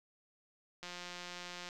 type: click train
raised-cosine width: 0.2 ms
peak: -28 dBFS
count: 153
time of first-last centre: 0.83-1.689 s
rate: 177 Hz
effects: none